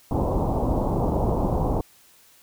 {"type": "low-pass noise", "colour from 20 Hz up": "pink", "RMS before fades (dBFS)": -23, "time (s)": [0.11, 1.81], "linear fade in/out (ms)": 2, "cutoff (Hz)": 980, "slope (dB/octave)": 48, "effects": ["white hiss -55 dBFS RMS until 2.42 s"]}